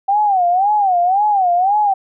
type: tone with vibrato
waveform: sine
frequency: 768 Hz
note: G5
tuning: 36 cents flat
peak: -11 dBFS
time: 0.08-1.94 s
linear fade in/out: 10 ms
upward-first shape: sine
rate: 1.9 Hz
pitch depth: 170 cents each way
effects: none